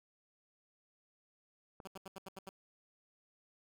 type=click; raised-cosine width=1 ms; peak=-36 dBFS; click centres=1.802 s
type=tone bursts; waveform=10% pulse; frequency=191.6 Hz; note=G3; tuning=39 cents flat; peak=-37 dBFS; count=7; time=1.85-2.491 s; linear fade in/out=2 ms; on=23 ms; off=80 ms
effects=none